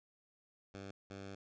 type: tone bursts at uneven times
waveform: 10% pulse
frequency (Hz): 98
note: G2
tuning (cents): 0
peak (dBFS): -38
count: 2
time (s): 0.74-0.91 / 1.1-1.35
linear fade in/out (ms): 5
effects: resampled to 16000 Hz